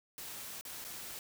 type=noise with dropouts; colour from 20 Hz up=white; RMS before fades=-45 dBFS; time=0.18-1.19 s; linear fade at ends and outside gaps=1 ms; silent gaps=0.611-0.651 / 0.843-0.848 s; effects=none